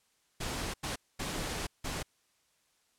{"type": "noise bursts at uneven times", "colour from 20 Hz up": "pink", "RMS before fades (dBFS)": -36, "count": 4, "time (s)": [[0.4, 0.74], [0.83, 0.96], [1.19, 1.67], [1.84, 2.03]], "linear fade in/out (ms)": 10, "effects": ["white hiss -72 dBFS RMS until 2.98 s", "low-pass 10000 Hz 12 dB/octave"]}